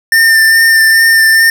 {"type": "tone with vibrato", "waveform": "square", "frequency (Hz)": 1799, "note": "A6", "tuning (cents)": 38, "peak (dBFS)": -5, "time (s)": [0.12, 1.5], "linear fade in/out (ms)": 2, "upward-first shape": "sine", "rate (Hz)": 2.4, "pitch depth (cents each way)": 16, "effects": []}